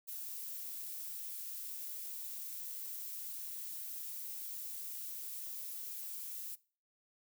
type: noise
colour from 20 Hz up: violet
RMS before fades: -44 dBFS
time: 0.07-6.56 s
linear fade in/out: 20 ms
effects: noise-tail reverb RT60 0.4 s tail -21 dB re dry